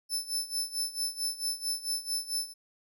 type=tone with tremolo; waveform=25% pulse; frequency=5274 Hz; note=E8; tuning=in tune; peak=-23 dBFS; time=0.09-2.54 s; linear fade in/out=50 ms; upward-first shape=sine; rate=4.5 Hz; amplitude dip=85%; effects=none